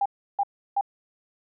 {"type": "tone bursts", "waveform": "sine", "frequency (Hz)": 801, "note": "G5", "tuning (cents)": 37, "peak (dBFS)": -20, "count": 3, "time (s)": [0.01, 0.811], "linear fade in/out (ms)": 5, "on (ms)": 47, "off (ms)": 330, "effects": []}